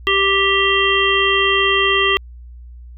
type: harmonic tone with a mistuned harmonic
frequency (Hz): 392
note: G4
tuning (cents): 0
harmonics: 1 / 3 / 5 / 7 / 8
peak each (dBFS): -19 / -19 / -19 / -19 / -19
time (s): 0.07-2.17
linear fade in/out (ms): 0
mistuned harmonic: 8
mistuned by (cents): +25
effects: added 60 Hz sine -34 dBFS peak until 2.97 s